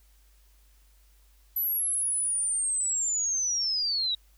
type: linear sweep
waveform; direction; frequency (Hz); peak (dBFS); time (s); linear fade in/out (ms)
sine; down; 12000 to 3800; -25; 1.56-4.15; 5
effects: added 50 Hz sine -57 dBFS peak until 4.37 s + white hiss -66 dBFS RMS until 4.37 s